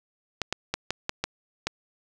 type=clicks; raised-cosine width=0.2 ms; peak=-9 dBFS; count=7; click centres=0.417 / 0.526 / 0.74 / 0.906 / 1.094 / 1.24 / 1.67 s; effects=none